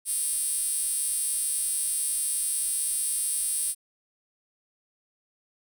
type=tone with high-pass filter; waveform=5% pulse; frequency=348.9 Hz; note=F4; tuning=2 cents flat; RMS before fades=-28 dBFS; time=0.05-3.75 s; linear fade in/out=50 ms; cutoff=9000 Hz; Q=4.5; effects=none